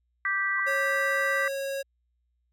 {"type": "harmonic tone", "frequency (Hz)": 392, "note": "G4", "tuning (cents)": 0, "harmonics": [3, 4, 5], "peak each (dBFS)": [-32, -29, -27], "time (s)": [0.25, 1.48], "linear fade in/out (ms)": 2}
{"type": "tone with exponential growth", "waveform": "sine", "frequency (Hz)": 1080, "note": "C#6", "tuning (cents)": -45, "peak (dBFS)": -31, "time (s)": [0.51, 0.6], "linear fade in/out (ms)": 5, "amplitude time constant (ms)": 18}
{"type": "tone", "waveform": "square", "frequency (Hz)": 548, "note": "C#5", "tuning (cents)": -20, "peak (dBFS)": -30, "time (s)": [0.66, 1.83], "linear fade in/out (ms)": 20}
{"effects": ["added 60 Hz sine -70 dBFS peak until 2.52 s"]}